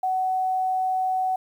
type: tone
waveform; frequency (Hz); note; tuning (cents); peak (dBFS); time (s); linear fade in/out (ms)
sine; 749; F#5; +21; -21; 0.03-1.36; 5
effects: 9-bit